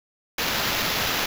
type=noise with sample-and-hold; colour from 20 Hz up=blue; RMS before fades=-25 dBFS; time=0.38-1.26 s; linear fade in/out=5 ms; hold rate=8820 Hz; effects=none